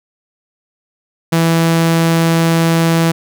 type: tone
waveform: sawtooth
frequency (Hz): 165.2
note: E3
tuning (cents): +4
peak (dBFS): -6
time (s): 1.32-3.12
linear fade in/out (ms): 10
effects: none